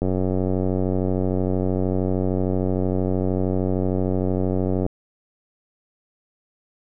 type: click train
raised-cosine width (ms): 2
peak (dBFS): -10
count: 452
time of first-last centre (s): 0.02-4.864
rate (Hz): 93.1
effects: none